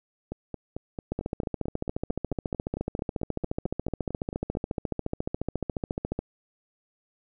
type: two click trains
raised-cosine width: 2 ms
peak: -15 / -20 dBFS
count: 73 / 20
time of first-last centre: 1.12-6.19 / 0.32-4.552 s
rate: 14.2 / 4.49 Hz
effects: none